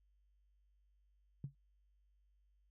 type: tone with exponential decay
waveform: sine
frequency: 138.59 Hz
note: C#3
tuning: in tune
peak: -36 dBFS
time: 1.44-1.55 s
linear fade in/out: 2 ms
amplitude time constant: 22 ms
effects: added 50 Hz sine -70 dBFS peak until 2.7 s